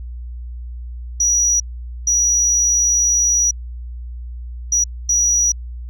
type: tone bursts at uneven times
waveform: sine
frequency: 5820 Hz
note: F#8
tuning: 29 cents flat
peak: -11 dBFS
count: 4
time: 1.2-1.6 / 2.07-3.51 / 4.72-4.84 / 5.09-5.52 s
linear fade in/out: 5 ms
effects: tanh soft clip ceiling -10 dBFS + added 60 Hz sine -27 dBFS peak until 5.89 s